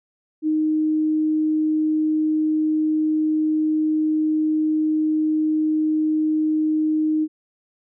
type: tone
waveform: sine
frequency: 310.2 Hz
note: D#4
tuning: 5 cents flat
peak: -17 dBFS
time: 0.42-7.28 s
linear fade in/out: 50 ms
effects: none